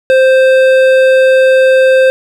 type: tone with hard clipping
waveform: triangle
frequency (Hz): 523.3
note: C5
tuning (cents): 0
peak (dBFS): -6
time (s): 0.1-2.1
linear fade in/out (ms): 0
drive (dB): 15
effects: none